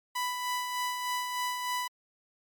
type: tone with tremolo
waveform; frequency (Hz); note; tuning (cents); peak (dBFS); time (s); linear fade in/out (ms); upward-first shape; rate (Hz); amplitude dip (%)
sawtooth; 992; B5; +7; -25; 0.15-1.88; 10; sine; 3.3; 40
effects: MP3 96 kbps